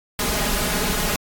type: noise with comb filter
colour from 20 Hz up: pink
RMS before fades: -22 dBFS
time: 0.19-1.16 s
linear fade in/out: 2 ms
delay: 4.8 ms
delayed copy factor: +0.85
effects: AAC 64 kbps